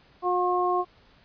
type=harmonic tone; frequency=359.5 Hz; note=F#4; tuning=50 cents flat; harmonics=1 / 2 / 3; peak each=-26 / -26 / -26 dBFS; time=0.22-0.85 s; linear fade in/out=50 ms; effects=pink hiss -58 dBFS RMS until 1.24 s + resampled to 11025 Hz